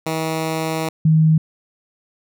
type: tone pair in turn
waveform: 10% pulse / sine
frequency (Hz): 160 / 157.98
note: D#3 / D#3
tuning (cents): +49 / +27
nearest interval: unison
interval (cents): 22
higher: first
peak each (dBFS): -12 / -10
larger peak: second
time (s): 0.06-0.89 / 1.05-1.38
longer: first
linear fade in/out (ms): 5
effects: none